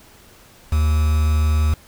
triangle tone with quantisation, 76.7 Hz, D#2, 24 cents flat, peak -12 dBFS, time 0.72-1.74 s, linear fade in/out 5 ms, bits 5, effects pink hiss -48 dBFS RMS until 1.87 s

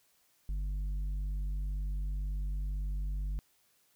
sine tone with tanh clipping, 49 Hz, G1, in tune, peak -33 dBFS, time 0.49-3.39 s, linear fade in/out 0 ms, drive 6 dB, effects white hiss -70 dBFS RMS until 3.95 s

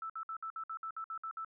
sine tone bursts, 1318.5 Hz, E6, in tune, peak -38 dBFS, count 11, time 0.02-1.447 s, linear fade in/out 2 ms, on 77 ms, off 58 ms, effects none

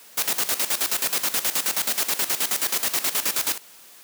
white noise with tremolo, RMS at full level -22 dBFS, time 0.17-3.58 s, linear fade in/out 10 ms, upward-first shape square, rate 9.4 Hz, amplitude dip 75%, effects white hiss -48 dBFS RMS until 4.03 s + high-pass 200 Hz 12 dB/octave

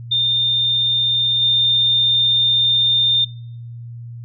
sine tone with level steps, 3618 Hz, A7, 48 cents sharp, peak -14 / -12 dBFS, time 0.11-3.25 s, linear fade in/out 10 ms, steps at 1.41 s, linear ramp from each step 20 ms, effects noise-tail reverb RT60 0.7 s tail -25 dB re dry + added 118 Hz sine -30 dBFS peak until 4.24 s

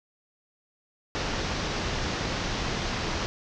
pink low-pass noise, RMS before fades -30 dBFS, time 1.15-3.26 s, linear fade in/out 0 ms, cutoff 6200 Hz, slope 48 dB/octave, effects none

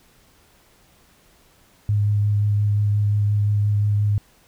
sine tone with vibrato, 103.5 Hz, G#2, 5 cents flat, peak -16 dBFS, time 1.89-4.18 s, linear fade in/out 0 ms, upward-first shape sine, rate 5.7 Hz, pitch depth 12 cents each way, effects pink hiss -56 dBFS RMS until 4.47 s

